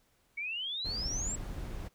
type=exponential sweep; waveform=sine; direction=up; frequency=2217 to 7800 Hz; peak=-34 dBFS; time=0.37-1.36 s; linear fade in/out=10 ms
type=noise; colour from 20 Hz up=brown; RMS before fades=-39 dBFS; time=0.84-1.89 s; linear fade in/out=20 ms
effects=pink hiss -71 dBFS RMS until 1.94 s